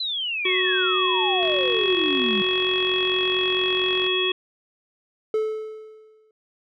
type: exponential sweep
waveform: sine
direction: down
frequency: 4089 to 196.3 Hz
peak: -24 dBFS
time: 0-2.42 s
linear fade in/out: 5 ms
type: harmonic tone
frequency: 370 Hz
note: F#4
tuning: in tune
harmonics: 1 / 3 / 5 / 7 / 9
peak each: -24 / -32 / -34 / -27 / -23 dBFS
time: 0.45-4.32 s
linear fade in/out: 5 ms
type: click train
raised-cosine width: 0.3 ms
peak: -18 dBFS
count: 118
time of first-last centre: 1.43-4.065 s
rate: 44.4 Hz
type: tone with exponential decay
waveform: triangle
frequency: 434.7 Hz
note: A4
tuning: 21 cents flat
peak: -16 dBFS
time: 5.34-6.31 s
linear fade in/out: 2 ms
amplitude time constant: 210 ms
effects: none